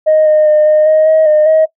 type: tone with pitch steps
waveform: sine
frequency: 622 / 614 / 608 / 613 / 624 / 632 / 610 / 632 Hz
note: D#5 / D#5 / D#5 / D#5 / D#5 / D#5 / D#5 / D#5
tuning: -1 / -23 / -40 / -26 / +5 / +27 / -34 / +27 cents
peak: -4 dBFS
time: 0.06-1.66 s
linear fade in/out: 20 ms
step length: 200 ms
effects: noise-tail reverb RT60 0.1 s tail -18 dB re dry + tanh soft clip ceiling -2 dBFS